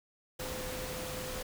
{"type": "tone in noise", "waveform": "sine", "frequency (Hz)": 510, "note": "C5", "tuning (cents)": -44, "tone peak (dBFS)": -42, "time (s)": [0.39, 1.43], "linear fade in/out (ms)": 10, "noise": "pink", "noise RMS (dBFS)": -40, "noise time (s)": [0.39, 1.43], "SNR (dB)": -5, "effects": []}